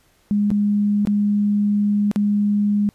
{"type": "tone with dropouts", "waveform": "sine", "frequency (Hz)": 205.8, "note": "G#3", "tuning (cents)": -16, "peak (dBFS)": -15, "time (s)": [0.31, 2.89], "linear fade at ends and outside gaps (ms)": 0, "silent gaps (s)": [[0.504, 0.514], [1.051, 1.072], [2.114, 2.16]], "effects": ["pink hiss -59 dBFS RMS until 2.94 s", "resampled to 32000 Hz"]}